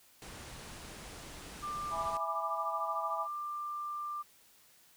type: low-pass noise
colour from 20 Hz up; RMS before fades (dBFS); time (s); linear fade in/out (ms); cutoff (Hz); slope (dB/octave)
pink; -48; 0.22-2.17; 0; 11000; 48
type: tone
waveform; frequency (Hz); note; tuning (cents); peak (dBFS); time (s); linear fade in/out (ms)
sine; 1188; D6; +20; -36; 1.62-4.23; 20
type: chord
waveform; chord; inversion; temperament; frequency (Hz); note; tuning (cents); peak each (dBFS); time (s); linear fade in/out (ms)
sine; E dominant seventh; none; equal; 659.3 / 830.6 / 987.8 / 1174.7; E5 / G#5 / B5 / D6; 0 / 0 / 0 / 0; -40; 1.9-3.28; 50
effects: white hiss -63 dBFS RMS until 4.96 s